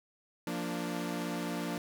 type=chord; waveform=sawtooth; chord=Bb major; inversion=second; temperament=equal with one note detuned; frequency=174.61 / 231.1 / 293.7 Hz; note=F3 / Bb3 / D4; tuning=0 / -15 / 0 cents; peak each=-34 / -35 / -34 dBFS; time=0.47-1.78 s; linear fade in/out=2 ms; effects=none